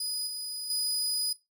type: tone with level steps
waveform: 25% pulse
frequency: 4963 Hz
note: D#8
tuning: 5 cents flat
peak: -26 / -30 / -23 dBFS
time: 0-1.33 s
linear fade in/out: 5 ms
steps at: 0.27 / 0.7 s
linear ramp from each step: 2 ms
effects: noise-tail reverb RT60 0.2 s tail -18 dB re dry